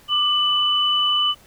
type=tone pair together; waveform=sine; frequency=1188.1 / 2990 Hz; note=D6 / F#7; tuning=+20 / +17 cents; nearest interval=octave + major third; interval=1597 cents; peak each=-23 / -17 dBFS; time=0.08-1.35 s; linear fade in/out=50 ms; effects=pink hiss -51 dBFS RMS until 1.46 s